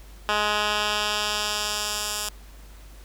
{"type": "tone with band-pass filter sweep", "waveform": "10% pulse", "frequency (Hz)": 209.5, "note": "G#3", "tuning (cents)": 15, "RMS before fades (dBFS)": -26, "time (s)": [0.29, 2.29], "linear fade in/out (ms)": 0, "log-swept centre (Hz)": [2100, 8300], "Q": 0.88, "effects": ["added 50 Hz sine -43 dBFS peak until 3.04 s", "pink hiss -52 dBFS RMS until 3.04 s"]}